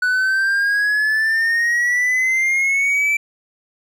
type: exponential sweep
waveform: triangle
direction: up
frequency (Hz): 1480 to 2334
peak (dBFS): -13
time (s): 0.02-3.17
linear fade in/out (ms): 5
effects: none